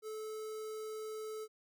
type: tone with notch filter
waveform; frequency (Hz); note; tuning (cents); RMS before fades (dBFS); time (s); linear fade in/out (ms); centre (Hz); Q
square; 434.1; A4; -23; -43; 0.02-1.48; 50; 2600; 0.91
effects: none